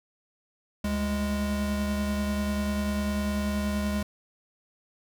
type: tone pair together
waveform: square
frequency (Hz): 72.18 / 206.3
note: D2 / G#3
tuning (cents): -29 / -11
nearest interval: octave + tritone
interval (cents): 1818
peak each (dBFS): -32 / -28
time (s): 0.84-4.03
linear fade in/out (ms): 5
effects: none